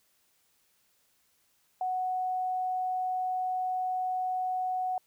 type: tone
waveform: sine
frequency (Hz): 740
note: F#5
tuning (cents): 0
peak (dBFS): -28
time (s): 1.81-4.98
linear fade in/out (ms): 2
effects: white hiss -70 dBFS RMS until 5.06 s